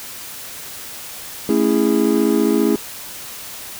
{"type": "chord", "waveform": "triangle", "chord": "A major seventh", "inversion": "none", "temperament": "just", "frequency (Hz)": [220, 275, 330, 412.5], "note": ["A3", "C#4", "E4", "G#4"], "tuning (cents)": [0, -14, 2, -12], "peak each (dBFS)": -17, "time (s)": [1.49, 2.76], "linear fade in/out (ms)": 2, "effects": ["white hiss -33 dBFS RMS until 3.79 s"]}